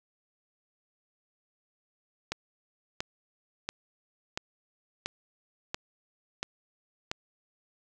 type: click train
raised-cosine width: 0.2 ms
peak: -14 dBFS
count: 8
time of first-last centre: 2.32-7.115 s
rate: 1.46 Hz
effects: none